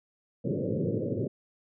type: band-pass noise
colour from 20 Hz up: pink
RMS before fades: -30 dBFS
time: 0.44-1.28 s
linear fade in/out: 10 ms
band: 100 to 570 Hz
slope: 96 dB/octave
effects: none